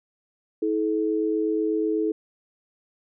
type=tone pair together; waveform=sine; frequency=321.9 / 430 Hz; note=E4 / A4; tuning=-41 / -40 cents; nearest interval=perfect fourth; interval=501 cents; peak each=-24 dBFS; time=0.62-2.12 s; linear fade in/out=5 ms; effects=none